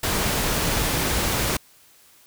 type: noise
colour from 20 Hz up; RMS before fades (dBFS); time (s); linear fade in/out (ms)
pink; -23; 0.03-1.57; 5
effects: white hiss -54 dBFS RMS until 2.26 s